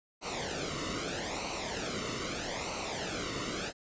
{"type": "noise with flanger", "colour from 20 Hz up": "pink", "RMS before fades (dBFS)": -36, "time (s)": [0.21, 3.73], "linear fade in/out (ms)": 50, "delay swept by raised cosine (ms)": [0.58, 1.24], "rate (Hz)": 0.79, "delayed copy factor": -0.75, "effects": ["resampled to 16000 Hz"]}